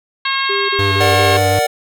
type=harmonic tone; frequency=541 Hz; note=C#5; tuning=42 cents flat; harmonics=2 / 3 / 4 / 5 / 6 / 7 / 8; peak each=-20 / -22 / -23 / -24 / -25 / -25 / -26 dBFS; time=0.25-1.37 s; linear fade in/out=5 ms
type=tone bursts; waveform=triangle; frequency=398.5 Hz; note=G4; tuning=28 cents sharp; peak=-17 dBFS; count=4; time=0.49-1.383 s; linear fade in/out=10 ms; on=200 ms; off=31 ms
type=tone with vibrato; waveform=square; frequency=97.9 Hz; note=G2; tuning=2 cents flat; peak=-17 dBFS; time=0.79-1.59 s; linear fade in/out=0 ms; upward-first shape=triangle; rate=5.4 Hz; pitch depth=33 cents each way
type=chord; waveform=square; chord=Bb augmented; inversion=none; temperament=equal; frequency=466.2 / 587.3 / 740 Hz; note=Bb4 / D5 / F#5; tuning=0 / 0 / 0 cents; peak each=-21 / -18 / -17 dBFS; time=1-1.67 s; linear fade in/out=10 ms
effects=none